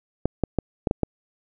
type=clicks; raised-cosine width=2 ms; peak=-7 dBFS; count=6; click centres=0.256 / 0.437 / 0.587 / 0.872 / 0.911 / 1.033 s; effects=none